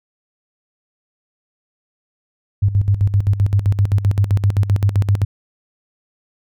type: tone with tremolo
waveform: sine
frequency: 100 Hz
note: G2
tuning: 35 cents sharp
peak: -10 dBFS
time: 2.62-5.25 s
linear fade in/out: 10 ms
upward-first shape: square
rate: 7.7 Hz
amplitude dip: 75%
effects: none